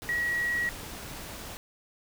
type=tone in noise; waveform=sine; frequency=1914 Hz; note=A#6; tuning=45 cents sharp; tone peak=-26 dBFS; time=0.09-0.69 s; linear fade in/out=0 ms; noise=pink; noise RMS=-41 dBFS; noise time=0.02-1.57 s; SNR=+12 dB; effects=none